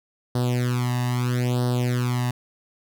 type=tone with flanger; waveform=sawtooth; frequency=123.47 Hz; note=B2; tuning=in tune; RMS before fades=-23 dBFS; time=0.35-2.31 s; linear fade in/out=5 ms; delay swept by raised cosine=0.21 to 1.08 ms; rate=0.77 Hz; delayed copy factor=+0.9; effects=none